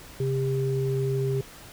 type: tone pair together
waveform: sine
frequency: 133.38 / 399.7 Hz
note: C3 / G4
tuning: +34 / +34 cents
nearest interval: octave + perfect fifth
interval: 1900 cents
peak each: -25 / -27 dBFS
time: 0.2-1.41 s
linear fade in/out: 2 ms
effects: pink hiss -46 dBFS RMS until 1.72 s